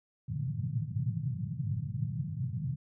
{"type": "band-pass noise", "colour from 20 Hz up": "white", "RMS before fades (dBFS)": -34, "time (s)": [0.28, 2.76], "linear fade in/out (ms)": 20, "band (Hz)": [100, 160], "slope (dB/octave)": 48, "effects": []}